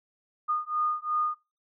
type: beating tone pair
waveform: sine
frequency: 1224 / 1226.8 Hz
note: D#6 / D#6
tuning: -29 / -25 cents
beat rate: 2.8 Hz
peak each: -29 / -29 dBFS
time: 0.48-1.35 s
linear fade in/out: 20 ms
effects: noise-tail reverb RT60 0.3 s tail -23 dB re dry